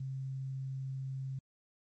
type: tone with quantisation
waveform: sine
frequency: 133.4 Hz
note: C3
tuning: 34 cents sharp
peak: -36 dBFS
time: 0-1.39 s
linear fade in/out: 5 ms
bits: 11
effects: MP3 32 kbps